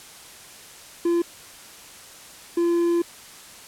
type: tone bursts at uneven times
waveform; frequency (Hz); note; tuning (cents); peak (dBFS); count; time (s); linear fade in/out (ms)
triangle; 342.5; F4; -34; -16; 2; 1.05-1.22 / 2.57-3.02; 5
effects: white hiss -44 dBFS RMS until 3.67 s + low-pass 11000 Hz 12 dB/octave